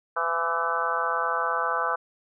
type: harmonic tone with a mistuned harmonic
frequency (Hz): 167.7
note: E3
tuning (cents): +30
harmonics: 3 / 4 / 5 / 6 / 7 / 8 / 9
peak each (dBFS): -33 / -33 / -33 / -31 / -29 / -30 / -31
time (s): 0.16-1.96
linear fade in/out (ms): 10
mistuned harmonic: 8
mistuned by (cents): -39
effects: none